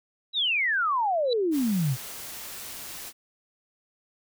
sine exponential sweep, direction down, 3980 to 120.2 Hz, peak -22 dBFS, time 0.33-1.97 s, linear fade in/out 50 ms
sine tone with exponential growth, 3951 Hz, B7, in tune, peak -24 dBFS, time 1.25-1.33 s, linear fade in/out 1 ms, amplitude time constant 16 ms
white noise, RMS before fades -39 dBFS, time 1.51-3.13 s, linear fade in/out 50 ms
effects none

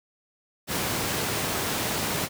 pink high-pass noise, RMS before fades -28 dBFS, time 0.67-2.29 s, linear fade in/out 50 ms, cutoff 110 Hz, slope 12 dB/octave, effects none

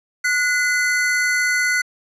square tone pair together, 1463 / 2037 Hz, F#6 / C7, -20 / -47 cents, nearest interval tritone, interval 573 cents, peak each -20 dBFS, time 0.24-1.82 s, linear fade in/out 10 ms, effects low-pass 10000 Hz 12 dB/octave

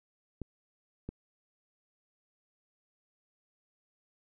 clicks, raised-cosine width 3 ms, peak -25 dBFS, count 2, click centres 0.417 / 1.09 s, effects none

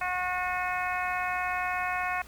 harmonic tone, 363.3 Hz, F#4, 32 cents flat, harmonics 2 / 3 / 4 / 5 / 6 / 7, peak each -32 / -34 / -35 / -36 / -37 / -37 dBFS, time 0.01-2.22 s, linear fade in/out 5 ms, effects added 60 Hz sine -52 dBFS peak until 2.27 s + pink hiss -52 dBFS RMS until 2.27 s

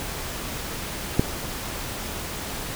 click, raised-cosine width 3 ms, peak -4 dBFS, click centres 1.195 s, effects pink hiss -32 dBFS RMS until 2.75 s

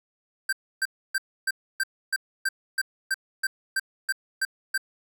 square tone bursts, 1568 Hz, G6, in tune, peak -23 dBFS, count 14, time 0.49-4.778 s, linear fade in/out 5 ms, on 37 ms, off 290 ms, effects none

